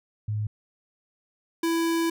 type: tone pair in turn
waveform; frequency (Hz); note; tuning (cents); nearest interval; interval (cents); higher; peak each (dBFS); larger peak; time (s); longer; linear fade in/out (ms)
sine / square; 106.2 / 331.8; G#2 / E4; +39 / +11; octave + minor sixth; 1972; second; -25 / -23; second; 0.28-0.47 / 1.63-2.1; second; 5
effects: none